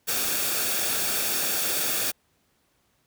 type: noise with comb filter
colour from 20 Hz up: white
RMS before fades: -26 dBFS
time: 0.07-2.12 s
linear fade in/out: 20 ms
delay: 0.99 ms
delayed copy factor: -0.5
effects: pink hiss -68 dBFS RMS until 3.06 s + high-pass 60 Hz 12 dB/octave